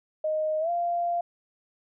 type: tone with pitch glide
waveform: sine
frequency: 621 to 693 Hz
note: D#5 to F5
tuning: -3 to -14 cents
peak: -24 dBFS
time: 0.24-1.21 s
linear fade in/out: 5 ms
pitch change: +189 cents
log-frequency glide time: 0.6-0.7 s
effects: none